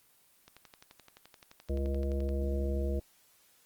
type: click train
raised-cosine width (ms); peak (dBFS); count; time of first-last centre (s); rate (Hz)
0.2; -33; 22; 0.48-2.29; 11.6
type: harmonic tone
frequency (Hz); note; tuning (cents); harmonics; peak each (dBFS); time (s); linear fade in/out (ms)
68.8; C#2; -12; 1 / 3 / 5 / 7 / 9; -30 / -40 / -39 / -40 / -42; 1.69-3; 10
effects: white hiss -65 dBFS RMS until 3.65 s + Opus 24 kbps